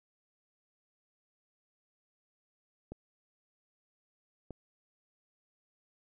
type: clicks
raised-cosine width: 2 ms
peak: -29 dBFS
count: 2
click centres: 2.92 / 4.507 s
effects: none